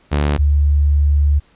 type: tone pair in turn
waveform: sawtooth / sine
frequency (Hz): 73.2 / 72.57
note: D2 / D2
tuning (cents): -5 / -20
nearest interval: unison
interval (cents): 15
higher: first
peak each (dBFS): -10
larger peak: neither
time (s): 0.11-0.38 / 0.38-1.4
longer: second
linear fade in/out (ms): 20
effects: pink hiss -54 dBFS RMS until 1.55 s + resampled to 8000 Hz